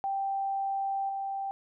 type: tone with level steps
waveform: sine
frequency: 784 Hz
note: G5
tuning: in tune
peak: -28 / -31 dBFS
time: 0.04-1.51 s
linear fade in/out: 0 ms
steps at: 1.09 s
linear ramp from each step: 2 ms
effects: none